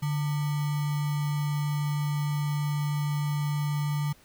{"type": "tone with sample-and-hold", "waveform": "sine", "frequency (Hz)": 146.83, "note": "D3", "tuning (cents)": 0, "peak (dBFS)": -25, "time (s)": [0.02, 4.13], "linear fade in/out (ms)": 10, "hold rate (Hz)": 1050, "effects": ["pink hiss -58 dBFS RMS until 4.24 s"]}